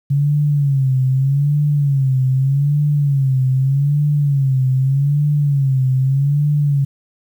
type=tone with vibrato; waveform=sine; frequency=138.6 Hz; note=C#3; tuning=in tune; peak=-12 dBFS; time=0.1-6.85 s; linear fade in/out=10 ms; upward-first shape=sine; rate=0.82 Hz; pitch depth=110 cents each way; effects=8-bit